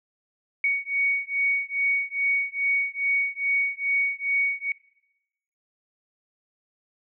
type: beating tone pair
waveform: sine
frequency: 2235 / 2237.4 Hz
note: C#7 / C#7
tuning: +14 / +15 cents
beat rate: 2.4 Hz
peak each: -25 dBFS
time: 0.64-4.72 s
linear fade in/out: 2 ms
effects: noise-tail reverb RT60 0.9 s tail -22 dB re dry